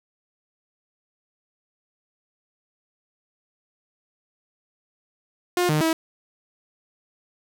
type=tone with pitch steps; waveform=sawtooth; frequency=355.9 / 152.9 / 323.6 Hz; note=F4 / D#3 / E4; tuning=+33 / -30 / -32 cents; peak=-15 dBFS; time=5.57-5.93 s; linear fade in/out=2 ms; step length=120 ms; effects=none